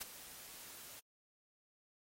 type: noise with ADSR envelope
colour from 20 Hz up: white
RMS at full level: -39 dBFS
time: 0-1 s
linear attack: 18 ms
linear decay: 14 ms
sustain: -14 dB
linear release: 11 ms
effects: AAC 48 kbps